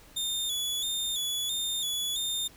sawtooth tone with vibrato, 3520 Hz, A7, in tune, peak -26 dBFS, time 0.16-2.48 s, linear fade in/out 10 ms, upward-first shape square, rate 1.5 Hz, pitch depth 55 cents each way, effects added 50 Hz sine -60 dBFS peak until 2.56 s + pink hiss -55 dBFS RMS until 2.56 s

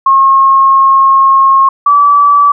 sine tone pair in turn, 1081 / 1152.2 Hz, C#6 / D6, -44 / -33 cents, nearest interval minor second, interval 111 cents, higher second, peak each -3 dBFS, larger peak neither, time 0.06-1.69 / 1.86-2.52 s, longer first, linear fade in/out 5 ms, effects none

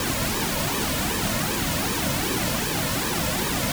pink noise with flanger, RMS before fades -25 dBFS, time 0-3.72 s, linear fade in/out 2 ms, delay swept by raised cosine 1.4 to 2.6 ms, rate 2.6 Hz, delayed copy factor -0.75, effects none

